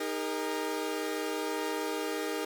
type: chord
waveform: sawtooth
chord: D# suspended fourth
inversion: none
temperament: equal with one note detuned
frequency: 311.1 / 406.1 / 466.2 Hz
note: D#4 / G#4 / A#4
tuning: 0 / -39 / 0 cents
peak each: -32 dBFS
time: 0-2.45 s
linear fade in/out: 5 ms
effects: none